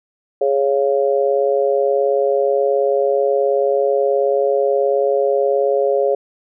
harmonic tone, 138.59 Hz, C#3, in tune, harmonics 3 / 4 / 5, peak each -17 / -16 / -23 dBFS, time 0.41-6.15 s, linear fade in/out 5 ms, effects none

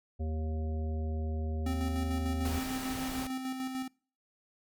harmonic tone, 78.5 Hz, D#2, 16 cents sharp, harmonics 1 / 3 / 5 / 7 / 9, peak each -31 / -41 / -45 / -48 / -50 dBFS, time 0.19-2.6 s, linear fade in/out 20 ms
square tone with tremolo, 260.6 Hz, C4, 7 cents flat, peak -33 dBFS, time 1.66-3.88 s, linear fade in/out 5 ms, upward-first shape square, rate 6.7 Hz, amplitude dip 40%
pink noise, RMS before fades -40 dBFS, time 2.45-3.27 s, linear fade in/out 2 ms
effects noise-tail reverb RT60 0.4 s tail -24 dB re dry + MP3 96 kbps

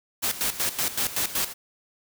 white noise with tremolo, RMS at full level -25 dBFS, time 0.22-1.54 s, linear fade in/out 20 ms, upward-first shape square, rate 5.3 Hz, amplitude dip 75%, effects none

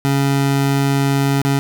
25% pulse tone with dropouts, 138.59 Hz, C#3, in tune, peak -10 dBFS, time 0.05-1.59 s, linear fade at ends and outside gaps 0 ms, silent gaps 1.417-1.45 s, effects none

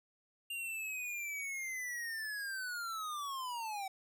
square linear sweep, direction down, 2800 to 756 Hz, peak -39 dBFS, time 0.5-3.88 s, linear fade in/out 5 ms, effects none

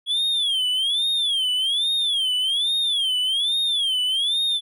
triangle tone with vibrato, 3322 Hz, G#7, in tune, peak -18 dBFS, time 0.06-4.61 s, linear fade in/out 50 ms, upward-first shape sine, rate 1.2 Hz, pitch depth 190 cents each way, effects none

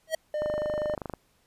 square tone with exponential growth, 639 Hz, D#5, 46 cents sharp, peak -22 dBFS, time 0.07-0.15 s, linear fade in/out 5 ms, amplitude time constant 16 ms
triangle tone, 604 Hz, D5, 48 cents sharp, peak -25 dBFS, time 0.34-0.95 s, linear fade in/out 2 ms
click train, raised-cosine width 1 ms, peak -20 dBFS, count 19, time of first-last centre 0.42-1.137 s, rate 25.1 Hz
effects pink hiss -67 dBFS RMS until 1.46 s + resampled to 32000 Hz

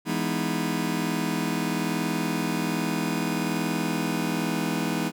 sawtooth chord, E major seventh, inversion none, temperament just, 164.81 / 206 / 247.2 / 309 Hz, E3 / G#3 / B3 / D#4, 0 / -14 / +2 / -12 cents, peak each -26 dBFS, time 0.05-5.12 s, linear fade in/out 50 ms, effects none

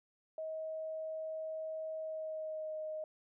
sine tone with pitch glide, 634 to 622.4 Hz, D#5 to D#5, +32 to 0 cents, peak -38 dBFS, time 0.38-3.04 s, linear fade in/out 2 ms, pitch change -32 cents, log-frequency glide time 1.99-2.77 s, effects none

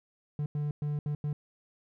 triangle tone bursts at uneven times, 147.6 Hz, D3, 9 cents sharp, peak -27 dBFS, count 5, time 0.39-0.46 / 0.55-0.71 / 0.82-0.99 / 1.06-1.15 / 1.24-1.33 s, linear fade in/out 2 ms, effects none

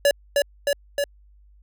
square tone with echo, 570 Hz, C#5, 48 cents sharp, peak -15 dBFS, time 0.05-0.11 s, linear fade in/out 2 ms, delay 310 ms, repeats 3, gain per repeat -2 dB, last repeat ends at 1.04 s, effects added 50 Hz sine -50 dBFS peak until 1.62 s

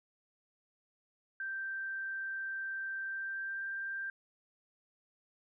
sine tone with pitch glide, 1567 to 1580.6 Hz, G6 to G6, -1 to +14 cents, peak -36 dBFS, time 1.4-4.1 s, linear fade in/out 2 ms, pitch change +15 cents, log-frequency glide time 3.04-3.67 s, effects none

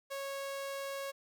sawtooth tone, 551 Hz, C#5, 11 cents flat, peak -34 dBFS, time 0.1-1.12 s, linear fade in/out 20 ms, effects none

